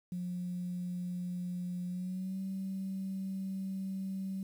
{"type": "tone with pitch glide", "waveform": "sine", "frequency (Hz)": [178.8, 191.63], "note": ["F3", "G3"], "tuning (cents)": [41, -39], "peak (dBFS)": -34, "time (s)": [0.12, 4.43], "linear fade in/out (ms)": 2, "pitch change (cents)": 120, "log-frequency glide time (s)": [1.87, 2.4], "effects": ["tanh soft clip ceiling -30 dBFS", "10-bit"]}